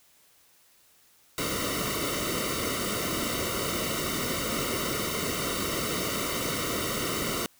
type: noise with comb filter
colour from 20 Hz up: pink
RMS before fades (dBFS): -30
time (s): 1.38-7.46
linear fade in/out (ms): 0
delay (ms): 1.2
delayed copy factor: -0.9
effects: white hiss -61 dBFS RMS until 7.59 s